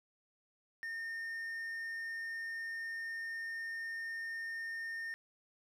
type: tone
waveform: triangle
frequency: 1824 Hz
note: A#6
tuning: 38 cents flat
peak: -37 dBFS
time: 0.83-5.14 s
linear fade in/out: 0 ms
effects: none